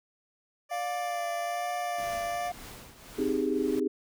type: tone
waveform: 15% pulse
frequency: 587.3 Hz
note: D5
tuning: in tune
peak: -29 dBFS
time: 0.69-2.52 s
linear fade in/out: 50 ms
type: tone with vibrato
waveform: triangle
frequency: 698.5 Hz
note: F5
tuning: in tune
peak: -29 dBFS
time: 0.71-2.52 s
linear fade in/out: 5 ms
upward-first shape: sine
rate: 1.2 Hz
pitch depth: 30 cents each way
type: noise with tremolo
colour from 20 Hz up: pink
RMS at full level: -44 dBFS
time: 1.98-3.8 s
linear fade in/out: 5 ms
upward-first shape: triangle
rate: 1.8 Hz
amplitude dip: 70%
type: chord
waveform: sine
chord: Ab major seventh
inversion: first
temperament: equal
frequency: 261.6 / 311.1 / 392 / 415.3 Hz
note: C4 / Eb4 / G4 / Ab4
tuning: 0 / 0 / 0 / 0 cents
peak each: -31 dBFS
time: 3.18-3.88 s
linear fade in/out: 10 ms
effects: none